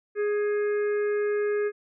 harmonic tone with a mistuned harmonic, 415.3 Hz, G#4, in tune, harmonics 1 / 3 / 4 / 5 / 6, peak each -23 / -41 / -37 / -44 / -50 dBFS, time 0.15-1.72 s, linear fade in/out 50 ms, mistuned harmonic 5, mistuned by +38 cents, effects none

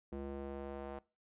square tone with band-pass filter sweep, 69.3 Hz, C#2, in tune, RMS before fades -44 dBFS, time 0.12-0.99 s, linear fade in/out 5 ms, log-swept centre 350 to 660 Hz, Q 1.3, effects noise-tail reverb RT60 0.3 s tail -21 dB re dry + resampled to 8000 Hz

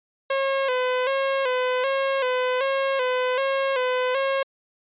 sawtooth tone with vibrato, 523.3 Hz, C5, in tune, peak -17 dBFS, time 0.3-4.43 s, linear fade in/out 5 ms, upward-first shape square, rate 1.3 Hz, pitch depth 62 cents each way, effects resampled to 8000 Hz

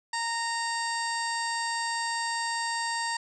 harmonic tone with a mistuned harmonic, 925 Hz, A#5, 14 cents flat, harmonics 1 / 2 / 3 / 4 / 5 / 6 / 7 / 8 / 9, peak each -31 / -33 / -44 / -45 / -36 / -44 / -49 / -41 / -42 dBFS, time 0.13-3.17 s, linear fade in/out 5 ms, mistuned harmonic 7, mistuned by +31 cents, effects none

